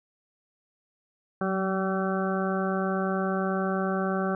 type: harmonic tone with a mistuned harmonic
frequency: 191.3 Hz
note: G3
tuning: 42 cents flat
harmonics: 1 / 2 / 3 / 4 / 6 / 7 / 8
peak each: -28 / -31 / -33 / -34 / -36 / -36 / -37 dBFS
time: 1.41-4.35 s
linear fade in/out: 2 ms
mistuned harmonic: 1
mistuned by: -27 cents
effects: none